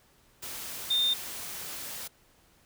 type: tone in noise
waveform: sine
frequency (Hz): 3629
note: A#7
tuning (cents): -47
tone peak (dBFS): -23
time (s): 0.9-1.14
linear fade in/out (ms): 10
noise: white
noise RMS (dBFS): -39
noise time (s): 0.42-2.08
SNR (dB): +13
effects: pink hiss -63 dBFS RMS until 2.65 s